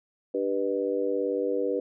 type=harmonic tone with a mistuned harmonic; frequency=98 Hz; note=G2; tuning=in tune; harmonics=3 / 4 / 5 / 6; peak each=-32 / -30 / -27 / -38 dBFS; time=0.34-1.8 s; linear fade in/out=5 ms; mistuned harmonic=6; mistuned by=+64 cents; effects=none